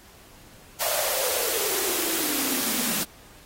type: noise with high-pass filter sweep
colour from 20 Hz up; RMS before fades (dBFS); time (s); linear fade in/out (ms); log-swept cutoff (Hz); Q
white; -26; 0.8-3.04; 10; 660 to 200; 7.6
effects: pink hiss -51 dBFS RMS until 3.45 s + AAC 48 kbps